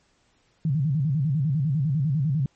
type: tone with vibrato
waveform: sine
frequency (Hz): 145.6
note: D3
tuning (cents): -15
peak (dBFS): -20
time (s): 0.65-2.46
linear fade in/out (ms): 2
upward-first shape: square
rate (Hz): 10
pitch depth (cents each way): 160
effects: pink hiss -65 dBFS RMS until 2.55 s + MP3 32 kbps